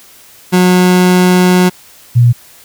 30% pulse / sine tone pair in turn, 181.5 / 120.22 Hz, F#3 / B2, -33 / -46 cents, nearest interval perfect fifth, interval 713 cents, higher first, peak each -3 dBFS, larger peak neither, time 0.52-1.7 / 2.15-2.33 s, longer first, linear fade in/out 20 ms, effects white hiss -40 dBFS RMS until 2.64 s

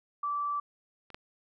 sine tone, 1162 Hz, D6, 19 cents flat, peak -29 dBFS, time 0.23-0.6 s, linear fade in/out 5 ms
clicks, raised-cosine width 0.3 ms, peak -34 / -25 dBFS, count 2, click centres 1.103 / 1.145 s
effects none

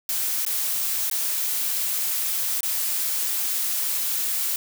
blue noise with dropouts, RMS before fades -25 dBFS, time 0.09-4.56 s, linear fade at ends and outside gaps 1 ms, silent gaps 0.451-0.464 / 1.099-1.112 / 2.607-2.631 s, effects none

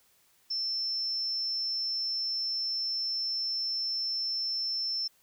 sine tone, 5340 Hz, E8, 22 cents sharp, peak -29 dBFS, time 0.5-5.08 s, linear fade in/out 10 ms, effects white hiss -66 dBFS RMS until 5.22 s

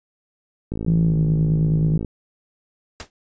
click train, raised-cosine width 3 ms, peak -14 dBFS, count 74, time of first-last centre 0.72-2.047 s, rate 55 Hz
sine tone with pitch glide, 164.81 to 155.56 Hz, E3 to D#3, 0 to 0 cents, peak -16 dBFS, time 0.87-1.98 s, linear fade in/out 10 ms, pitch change -100 cents, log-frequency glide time 1.04-1.18 s
pink noise with exponential decay, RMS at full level -28 dBFS, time 3-3.1 s, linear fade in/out 0 ms, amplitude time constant 20 ms
effects resampled to 16000 Hz

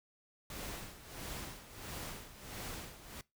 pink noise with tremolo, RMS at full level -43 dBFS, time 0.5-3.21 s, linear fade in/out 2 ms, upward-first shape sine, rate 1.5 Hz, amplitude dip 75%, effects noise-tail reverb RT60 0.2 s tail -21 dB re dry

